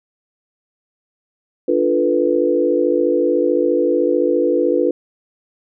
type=chord; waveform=sine; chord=B half-diminished seventh; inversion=first; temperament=equal; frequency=293.7 / 349.2 / 440 / 493.9 Hz; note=D4 / F4 / A4 / B4; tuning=0 / 0 / 0 / 0 cents; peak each=-20 / -18 / -21 / -17 dBFS; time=1.68-4.91 s; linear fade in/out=5 ms; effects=none